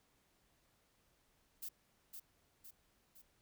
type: noise with echo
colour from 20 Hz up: violet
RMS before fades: -45 dBFS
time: 1.62-1.69 s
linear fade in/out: 10 ms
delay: 510 ms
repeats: 3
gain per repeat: -5 dB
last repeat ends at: 3.22 s
effects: pink hiss -75 dBFS RMS until 3.41 s